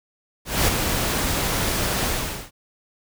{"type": "noise with ADSR envelope", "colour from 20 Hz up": "pink", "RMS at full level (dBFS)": -17, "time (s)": [0.45, 2.51], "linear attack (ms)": 230, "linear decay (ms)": 8, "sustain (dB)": -6, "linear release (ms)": 420, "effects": []}